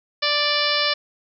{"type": "harmonic tone", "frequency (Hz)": 587.3, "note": "D5", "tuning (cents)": 0, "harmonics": [1, 2, 3, 4, 5, 6, 7, 8, 9], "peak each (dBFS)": [-27, -27, -27, -27, -27, -27, -27, -27, -27], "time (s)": [0.22, 0.94], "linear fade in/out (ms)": 10, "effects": []}